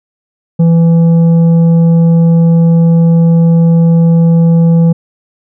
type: tone with tanh clipping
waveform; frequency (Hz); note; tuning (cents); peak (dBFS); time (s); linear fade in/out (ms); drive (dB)
triangle; 166.6; E3; +19; -5; 0.59-4.93; 10; 11
effects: none